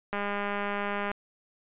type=click train; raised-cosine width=0.5 ms; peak=-17 dBFS; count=201; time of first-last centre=0.13-1.115 s; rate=203 Hz; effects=resampled to 8000 Hz